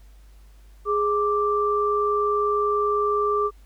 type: tone pair together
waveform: sine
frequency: 415.3 / 1174.6 Hz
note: G#4 / D6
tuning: 0 / 0 cents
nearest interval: octave + tritone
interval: 1800 cents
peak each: -22 dBFS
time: 0.85-3.51 s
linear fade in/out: 50 ms
effects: added 50 Hz sine -46 dBFS peak until 3.65 s + pink hiss -61 dBFS RMS until 3.65 s